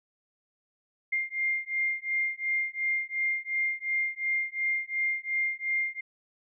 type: beating tone pair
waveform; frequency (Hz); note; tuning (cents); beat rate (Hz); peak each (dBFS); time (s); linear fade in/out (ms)
sine; 2109 / 2111.8; C7 / C7; +13 / +15; 2.8; -30; 1.12-6.01; 10
effects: none